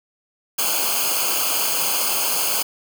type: noise with comb filter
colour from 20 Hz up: white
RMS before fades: -21 dBFS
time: 0.58-2.63 s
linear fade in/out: 10 ms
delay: 0.53 ms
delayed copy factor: -0.9
effects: none